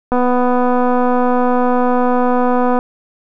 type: click train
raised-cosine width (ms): 1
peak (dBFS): -3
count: 663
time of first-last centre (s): 0.12-2.789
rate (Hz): 248
effects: none